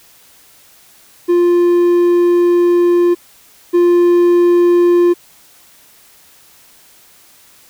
triangle tone pair in turn, 349.6 / 349.6 Hz, F4 / F4, +2 / +2 cents, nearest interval unison, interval 0 cents, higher neither, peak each -6 / -5 dBFS, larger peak second, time 1.28-3.15 / 3.73-5.14 s, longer first, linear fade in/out 20 ms, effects white hiss -46 dBFS RMS until 7.69 s

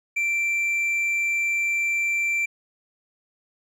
sine tone with hard clipping, 2349 Hz, D7, in tune, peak -22 dBFS, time 0.16-2.46 s, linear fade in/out 10 ms, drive 3 dB, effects none

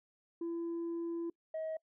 sine tone pair in turn, 336.9 / 636 Hz, E4 / D#5, +38 / +38 cents, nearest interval major seventh, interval 1100 cents, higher second, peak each -33 / -34 dBFS, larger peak first, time 0.41-1.3 / 1.54-1.77 s, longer first, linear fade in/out 5 ms, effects noise-tail reverb RT60 0.1 s tail -26 dB re dry + tanh soft clip ceiling -34 dBFS

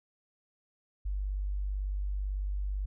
sine tone, 49.02 Hz, G1, 1 cent sharp, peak -30 dBFS, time 1.05-2.86 s, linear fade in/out 10 ms, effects none

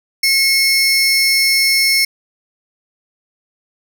40% pulse tone pair together, 2172 / 5360 Hz, C#7 / E8, -36 / +28 cents, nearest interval octave + major third, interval 1564 cents, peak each -13 dBFS, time 0.23-2.05 s, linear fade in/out 5 ms, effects none

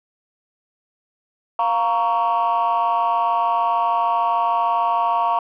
sine chord, Bb minor, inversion second, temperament just, 699.2 / 932.3 / 1118.8 Hz, F5 / Bb5 / Db6, +2 / 0 / +16 cents, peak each -20 / -18 / -20 dBFS, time 1.59-5.39 s, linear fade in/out 2 ms, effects tanh soft clip ceiling -12 dBFS

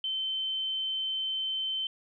sine tone, 3085 Hz, G7, 28 cents flat, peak -29 dBFS, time 0.04-1.87 s, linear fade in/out 2 ms, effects none

